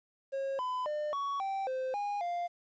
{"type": "tone with pitch steps", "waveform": "triangle", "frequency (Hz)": [543, 1007, 600, 1120, 779, 519, 818, 698], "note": ["C#5", "B5", "D5", "C#6", "G5", "C5", "G#5", "F5"], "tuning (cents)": [-36, 33, 37, 18, -11, -14, -26, -1], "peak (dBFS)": -30, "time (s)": [0.32, 2.48], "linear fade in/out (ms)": 20, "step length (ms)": 270, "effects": ["resampled to 16000 Hz", "11-bit"]}